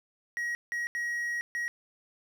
triangle tone bursts at uneven times, 1900 Hz, A#6, 33 cents sharp, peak -28 dBFS, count 4, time 0.37-0.55 / 0.72-0.87 / 0.95-1.41 / 1.55-1.68 s, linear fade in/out 0 ms, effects none

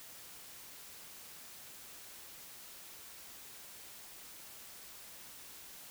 silence, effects white hiss -52 dBFS RMS until 5.9 s

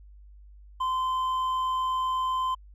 sine tone with hard clipping, 1032 Hz, C6, 24 cents flat, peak -26 dBFS, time 0.8-2.55 s, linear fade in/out 10 ms, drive 4 dB, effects added 50 Hz sine -47 dBFS peak until 2.74 s

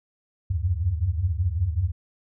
sine tone cluster, 76.8 / 90.1 / 95.4 Hz, D#2 / F#2 / G2, -22 / -45 / -47 cents, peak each -26 dBFS, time 0.5-1.92 s, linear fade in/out 10 ms, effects none

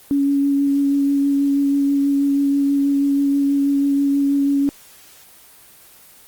sine tone with vibrato, 280.2 Hz, C#4, 19 cents sharp, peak -14 dBFS, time 0.11-4.69 s, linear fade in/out 0 ms, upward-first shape sine, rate 6.2 Hz, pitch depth 12 cents each way, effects white hiss -46 dBFS RMS until 6.27 s + Opus 24 kbps

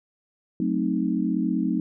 sine chord, F# diminished seventh, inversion none, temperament equal, 185 / 220 / 261.6 / 311.1 Hz, F#3 / A3 / C4 / Eb4, 0 / 0 / 0 / 0 cents, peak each -27 dBFS, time 0.6-1.8 s, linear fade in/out 2 ms, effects none

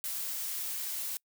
blue noise, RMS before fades -36 dBFS, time 0.04-1.17 s, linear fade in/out 0 ms, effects noise-tail reverb RT60 0.1 s tail -26 dB re dry

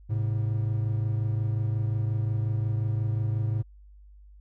triangle tone pair together, 107.39 / 133 Hz, A2 / C3, -42 / +29 cents, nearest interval major third, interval 371 cents, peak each -23 / -30 dBFS, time 0.09-3.63 s, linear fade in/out 20 ms, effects added 50 Hz sine -48 dBFS peak until 4.4 s

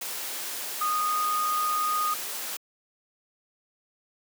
sine tone in noise, 1236 Hz, D#6, 12 cents flat, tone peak -24 dBFS, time 0.81-2.14 s, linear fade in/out 5 ms, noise white, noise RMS -34 dBFS, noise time 0.01-2.57 s, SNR +7 dB, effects high-pass 300 Hz 12 dB/octave

